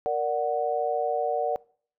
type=chord; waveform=sine; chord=Bb augmented; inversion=none; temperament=equal; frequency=466.2 / 587.3 / 740 Hz; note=Bb4 / D5 / F#5; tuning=0 / 0 / 0 cents; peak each=-29 / -28 / -27 dBFS; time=0.06-1.56 s; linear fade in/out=0 ms; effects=noise-tail reverb RT60 0.5 s tail -23 dB re dry